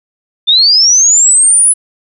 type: linear sweep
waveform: sine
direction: up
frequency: 3520 to 10130 Hz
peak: -4 dBFS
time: 0.47-1.74 s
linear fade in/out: 20 ms
effects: none